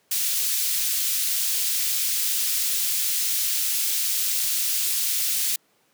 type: high-pass noise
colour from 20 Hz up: white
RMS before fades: -24 dBFS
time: 0.11-5.56 s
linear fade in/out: 5 ms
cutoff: 3100 Hz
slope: 12 dB/octave
effects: pink hiss -64 dBFS RMS until 5.93 s + high-pass 200 Hz 12 dB/octave